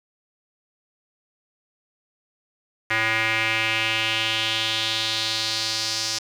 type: tone with band-pass filter sweep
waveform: square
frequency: 111.4 Hz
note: A2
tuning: 22 cents sharp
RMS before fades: -24 dBFS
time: 2.9-6.19 s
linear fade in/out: 10 ms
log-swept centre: 2000 to 5300 Hz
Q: 3.1
effects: 8-bit